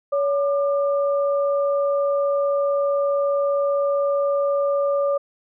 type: tone pair together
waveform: sine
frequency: 564.4 / 1196 Hz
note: C#5 / D6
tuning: +31 / +31 cents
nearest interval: octave + minor second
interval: 1300 cents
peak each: -18 / -28 dBFS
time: 0.12-5.18 s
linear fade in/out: 10 ms
effects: none